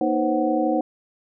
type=tone cluster; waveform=sine; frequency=237.1 / 311.6 / 500 / 532 / 743 Hz; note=A#3 / D#4 / B4 / C5 / F#5; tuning=+30 / +3 / +21 / +29 / +7 cents; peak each=-27 / -22 / -29 / -25 / -25 dBFS; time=0.01-0.81 s; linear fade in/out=2 ms; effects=none